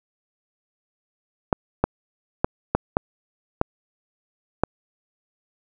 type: clicks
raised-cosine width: 1 ms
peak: -3 dBFS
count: 7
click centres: 1.528 / 1.84 / 2.445 / 2.75 / 2.969 / 3.614 / 4.636 s
effects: none